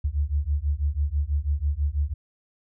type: beating tone pair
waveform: sine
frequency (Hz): 69.8 / 75.9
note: C#2 / D#2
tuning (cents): +13 / -42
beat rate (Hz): 6.1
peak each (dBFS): -25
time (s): 0.04-2.14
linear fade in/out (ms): 10
effects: none